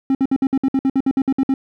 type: tone bursts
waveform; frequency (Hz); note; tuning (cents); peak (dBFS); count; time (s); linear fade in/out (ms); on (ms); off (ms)
triangle; 268; C4; +42; -11; 14; 0.1-1.54; 2; 49; 58
effects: none